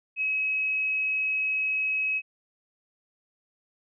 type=tone; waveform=sine; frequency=2557 Hz; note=D#7; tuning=47 cents sharp; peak=-24 dBFS; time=0.16-2.22 s; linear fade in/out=50 ms; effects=none